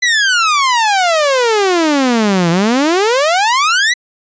sawtooth exponential two-way sweep, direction down then up, 2019 to 164 to 2019 Hz, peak -6 dBFS, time 0.02-3.94 s, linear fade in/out 10 ms, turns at 2.5 s, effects resampled to 16000 Hz

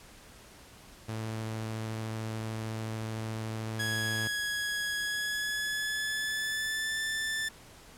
sawtooth tone, 110.8 Hz, A2, 13 cents sharp, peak -30 dBFS, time 1.08-4.28 s, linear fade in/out 10 ms
sawtooth tone with pitch glide, 1669 to 1766.2 Hz, G#6 to A6, +8 to +6 cents, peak -27 dBFS, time 3.79-7.49 s, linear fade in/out 10 ms, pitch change +98 cents, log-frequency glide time 4.97-6.99 s
effects pink hiss -53 dBFS RMS until 7.97 s + low-pass 12000 Hz 12 dB/octave

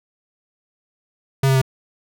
square tone with pitch steps, 135.2 / 133.57 / 131.96 Hz, C#3 / C3 / C3, -43 / +36 / +15 cents, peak -14 dBFS, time 1.43-1.616 s, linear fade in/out 5 ms, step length 62 ms, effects none

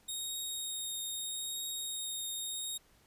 15% pulse tone with vibrato, 3729 Hz, A#7, in tune, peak -30 dBFS, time 0.08-2.78 s, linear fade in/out 10 ms, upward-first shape triangle, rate 0.79 Hz, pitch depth 13 cents each way, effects pink hiss -66 dBFS RMS until 3.06 s + resampled to 32000 Hz

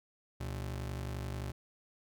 40% pulse ring-modulated tone, 95.3 Hz, G2, 48 cents flat, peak -33 dBFS, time 0.4-1.52 s, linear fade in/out 10 ms, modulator 25.7 Hz, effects none

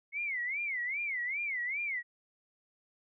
sine tone with vibrato, 2145 Hz, C7, 42 cents sharp, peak -32 dBFS, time 0.12-2.03 s, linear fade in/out 50 ms, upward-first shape sine, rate 2.5 Hz, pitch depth 200 cents each way, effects none

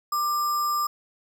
sine tone with sample-and-hold, 1187 Hz, D6, 18 cents sharp, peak -22 dBFS, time 0.12-0.87 s, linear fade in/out 5 ms, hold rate 6300 Hz, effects none

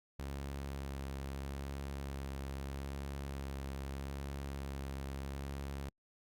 sawtooth tone with vibrato, 68.7 Hz, C#2, 15 cents flat, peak -36 dBFS, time 0.19-5.89 s, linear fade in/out 5 ms, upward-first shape sine, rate 0.78 Hz, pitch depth 16 cents each way, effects Opus 48 kbps

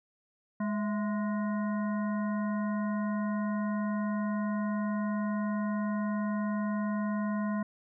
harmonic tone with a mistuned harmonic, 207.7 Hz, G#3, in tune, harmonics 1 / 3 / 5 / 7 / 9, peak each -29 / -40 / -40 / -46 / -47 dBFS, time 0.6-7.63 s, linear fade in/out 5 ms, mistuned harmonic 3, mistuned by +87 cents, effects none

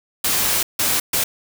white noise bursts at uneven times, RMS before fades -19 dBFS, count 3, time 0.24-0.63 / 0.79-1 / 1.13-1.24 s, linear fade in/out 5 ms, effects none

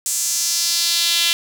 sawtooth tone with high-pass filter sweep, 340 Hz, F4, 46 cents flat, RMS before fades -19 dBFS, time 0.06-1.33 s, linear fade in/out 0 ms, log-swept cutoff 7500 to 3200 Hz, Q 2.3, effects none

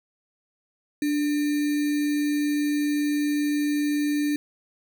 sine tone with sample-and-hold, 293.7 Hz, D4, in tune, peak -21 dBFS, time 1.02-4.36 s, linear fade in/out 2 ms, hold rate 2100 Hz, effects none

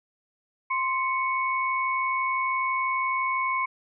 sine tone pair together, 1046.5 / 2217 Hz, C6 / C#7, 0 / 0 cents, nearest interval octave + minor second, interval 1300 cents, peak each -25 / -28 dBFS, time 0.7-3.66 s, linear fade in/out 10 ms, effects none

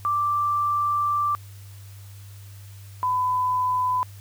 sine tone pair in turn, 1174.7 / 1003.9 Hz, D6 / B5, 0 / +28 cents, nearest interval minor third, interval 272 cents, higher first, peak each -20 dBFS, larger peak neither, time 0.05-1.35 / 3.03-4.03 s, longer first, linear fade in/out 0 ms, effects added 99 Hz sine -40 dBFS peak until 4.2 s + white hiss -52 dBFS RMS until 4.2 s

